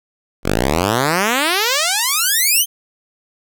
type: exponential sweep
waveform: 5% pulse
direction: up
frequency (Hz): 43.04 to 3223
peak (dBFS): -3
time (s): 0.43-2.66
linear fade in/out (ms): 50
effects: none